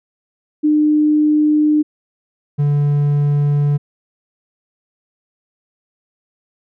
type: tone pair in turn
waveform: sine / triangle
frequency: 302.1 / 145.02 Hz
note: D4 / D3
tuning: +49 / -22 cents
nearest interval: octave + minor second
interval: 1271 cents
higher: first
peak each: -10 / -10 dBFS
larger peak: neither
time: 0.63-1.83 / 2.58-3.78 s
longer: neither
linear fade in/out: 20 ms
effects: none